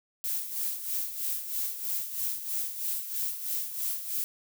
violet noise with tremolo, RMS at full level -30 dBFS, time 0.24-4.24 s, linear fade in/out 0 ms, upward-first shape sine, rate 3.1 Hz, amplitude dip 65%, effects none

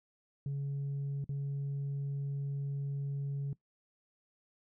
sine tone with dropouts, 140 Hz, C#3, 18 cents sharp, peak -31 dBFS, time 0.46-3.53 s, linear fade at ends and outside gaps 2 ms, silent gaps 1.242-1.292 s, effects noise-tail reverb RT60 0.1 s tail -20 dB re dry + tanh soft clip ceiling -32 dBFS

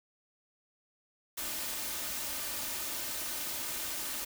white noise with comb filter, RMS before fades -37 dBFS, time 1.37-4.25 s, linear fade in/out 10 ms, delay 3.3 ms, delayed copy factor +0.5, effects none

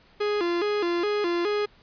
45% pulse tone with vibrato, 379 Hz, F#4, 42 cents sharp, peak -23 dBFS, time 0.2-1.66 s, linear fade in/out 10 ms, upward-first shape square, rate 2.4 Hz, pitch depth 160 cents each way, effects pink hiss -57 dBFS RMS until 1.82 s + resampled to 11025 Hz

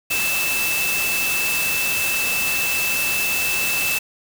sine tone in noise, 2637 Hz, E7, in tune, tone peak -21 dBFS, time 0.1-3.99 s, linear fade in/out 10 ms, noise white, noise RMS -24 dBFS, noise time 0.1-3.99 s, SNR 0 dB, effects none

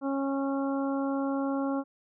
harmonic tone, 274.3 Hz, C#4, 18 cents flat, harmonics 1 / 2 / 3 / 4 / 5, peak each -28 / -34 / -38 / -40 / -42 dBFS, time 0.01-1.84 s, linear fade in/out 50 ms, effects none

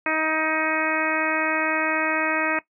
harmonic tone, 314.7 Hz, D#4, 20 cents sharp, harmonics 1 / 2 / 3 / 4 / 5 / 6 / 7 / 8, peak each -29 / -29 / -29 / -29 / -29 / -29 / -29 / -29 dBFS, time 0.06-2.59 s, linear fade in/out 2 ms, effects noise-tail reverb RT60 0.1 s tail -18 dB re dry

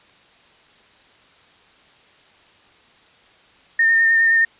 sine tone with vibrato, 1821 Hz, A#6, 41 cents flat, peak -12 dBFS, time 3.79-4.45 s, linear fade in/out 5 ms, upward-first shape sine, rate 9.6 Hz, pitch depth 20 cents each way, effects white hiss -52 dBFS RMS until 4.59 s + resampled to 8000 Hz

